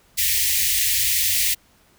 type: band-stop noise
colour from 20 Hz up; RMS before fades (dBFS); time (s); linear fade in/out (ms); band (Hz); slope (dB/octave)
white; -20; 0.17-1.55; 20; 110 to 1800; 96
effects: pink hiss -57 dBFS RMS until 1.98 s